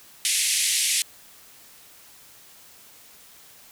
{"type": "band-pass noise", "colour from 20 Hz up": "white", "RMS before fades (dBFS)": -23, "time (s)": [0.25, 1.02], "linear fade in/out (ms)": 0, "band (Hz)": [2000, 11000], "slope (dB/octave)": 48, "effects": ["white hiss -50 dBFS RMS until 3.71 s"]}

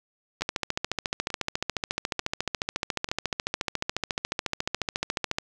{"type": "two click trains", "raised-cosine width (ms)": 0.2, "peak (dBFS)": [-17, -9], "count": [4, 71], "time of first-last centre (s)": [[0.41, 3.089], [0.42, 5.385]], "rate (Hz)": [1.12, 14.1], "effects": []}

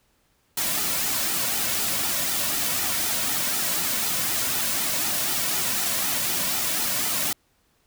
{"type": "noise with flanger", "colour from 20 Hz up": "white", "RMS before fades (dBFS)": -25, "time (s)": [0.57, 7.33], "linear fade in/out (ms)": 5, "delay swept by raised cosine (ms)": [1.8, 2.51], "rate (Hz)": 4, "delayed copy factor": -0.55, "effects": ["pink hiss -66 dBFS RMS until 7.86 s"]}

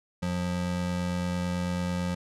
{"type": "tone pair together", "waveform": "square", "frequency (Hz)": [89, 178], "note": ["F2", "F3"], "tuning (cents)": [33, 33], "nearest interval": "octave", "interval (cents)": 1200, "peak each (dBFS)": [-35, -29], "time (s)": [0.22, 2.15], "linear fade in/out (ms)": 10, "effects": ["low-pass 9000 Hz 12 dB/octave"]}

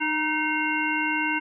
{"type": "harmonic tone with a mistuned harmonic", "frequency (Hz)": 306.5, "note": "D#4", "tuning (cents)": -26, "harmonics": [1, 3, 5, 7, 9], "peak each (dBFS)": [-29, -29, -29, -29, -29], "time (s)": [0, 1.4], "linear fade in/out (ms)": 20, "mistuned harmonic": 3, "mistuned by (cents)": 40, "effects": []}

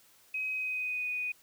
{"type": "tone with pitch glide", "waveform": "sine", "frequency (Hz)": [2531, 2475], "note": ["D#7", "D#7"], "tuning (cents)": [29, -10], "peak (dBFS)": -31, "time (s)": [0.34, 1.32], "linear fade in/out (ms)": 5, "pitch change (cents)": -39, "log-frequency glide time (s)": [0.51, 1.15], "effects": ["white hiss -62 dBFS RMS until 1.42 s"]}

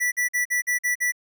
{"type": "tone bursts", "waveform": "square", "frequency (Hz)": 1962, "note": "B6", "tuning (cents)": -12, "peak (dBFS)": -21, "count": 7, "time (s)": [0, 1.122], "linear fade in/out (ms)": 20, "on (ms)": 120, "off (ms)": 47, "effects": []}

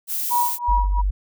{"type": "noise", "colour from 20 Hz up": "violet", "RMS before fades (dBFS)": -25, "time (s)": [0.07, 0.59], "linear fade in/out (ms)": 50}
{"type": "tone with tremolo", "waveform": "sine", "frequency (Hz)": 963, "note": "B5", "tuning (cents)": -44, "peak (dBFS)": -16, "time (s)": [0.3, 1.02], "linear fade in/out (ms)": 20, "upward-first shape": "sine", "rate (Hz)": 2.9, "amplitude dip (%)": 95}
{"type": "tone", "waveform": "sine", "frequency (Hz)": 48.27, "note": "G1", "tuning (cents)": -26, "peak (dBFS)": -17, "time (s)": [0.68, 1.11], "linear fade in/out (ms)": 10}
{"effects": []}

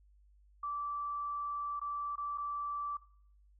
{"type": "tone with dropouts", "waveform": "sine", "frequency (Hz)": 1163, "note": "D6", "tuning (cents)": -17, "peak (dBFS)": -35, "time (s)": [0.63, 2.97], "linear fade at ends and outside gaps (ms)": 5, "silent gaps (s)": [[1.796, 1.814], [2.157, 2.179], [2.376, 2.381]], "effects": ["noise-tail reverb RT60 0.6 s tail -19 dB re dry", "added 50 Hz sine -61 dBFS peak until 3.59 s"]}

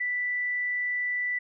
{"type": "tone", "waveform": "sine", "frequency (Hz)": 1975.5, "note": "B6", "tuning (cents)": 0, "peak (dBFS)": -26, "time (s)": [0, 1.39], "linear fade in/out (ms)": 10, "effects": []}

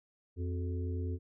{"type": "harmonic tone with a mistuned harmonic", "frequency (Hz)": 87.31, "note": "F2", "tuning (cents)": 0, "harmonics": [1, 3, 4, 5], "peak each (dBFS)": [-33, -43, -45, -47], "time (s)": [0.36, 1.19], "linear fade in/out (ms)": 50, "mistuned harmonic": 4, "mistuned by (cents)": 89, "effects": []}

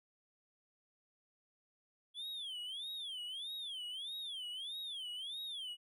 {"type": "tone with vibrato", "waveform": "triangle", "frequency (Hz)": 3322, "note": "G#7", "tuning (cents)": 0, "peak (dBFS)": -40, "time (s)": [2.14, 5.77], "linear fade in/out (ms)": 50, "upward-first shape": "sine", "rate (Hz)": 1.6, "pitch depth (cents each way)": 230, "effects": []}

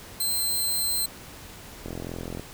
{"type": "tone", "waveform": "5% pulse", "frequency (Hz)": 4115, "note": "C8", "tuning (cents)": -30, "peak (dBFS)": -17, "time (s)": [0.2, 1.06], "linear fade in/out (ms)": 5}
{"type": "click train", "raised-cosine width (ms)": 2, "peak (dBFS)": -21, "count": 24, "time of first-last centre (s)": [1.86, 2.396], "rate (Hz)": 42.9}
{"effects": ["pink hiss -44 dBFS RMS until 2.53 s"]}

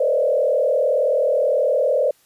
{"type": "tone with frequency modulation", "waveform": "sine", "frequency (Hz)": 554.4, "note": "C#5", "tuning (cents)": 0, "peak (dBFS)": -15, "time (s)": [0, 2.11], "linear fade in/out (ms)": 5, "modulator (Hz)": 39.1, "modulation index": 1.7, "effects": ["white hiss -58 dBFS RMS until 2.25 s", "resampled to 32000 Hz"]}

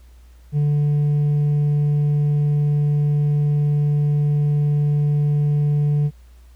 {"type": "tone with hard clipping", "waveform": "triangle", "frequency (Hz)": 146.83, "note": "D3", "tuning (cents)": 0, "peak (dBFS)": -14, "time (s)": [0.52, 6.11], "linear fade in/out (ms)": 50, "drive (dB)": 1, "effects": ["added 60 Hz sine -43 dBFS peak until 6.55 s", "pink hiss -59 dBFS RMS until 6.55 s"]}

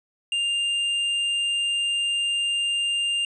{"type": "tone with hard clipping", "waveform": "triangle", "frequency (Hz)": 2800, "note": "F7", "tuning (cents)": 4, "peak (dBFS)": -23, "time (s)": [0.32, 3.25], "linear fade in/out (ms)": 2, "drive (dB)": 9, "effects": ["resampled to 22050 Hz"]}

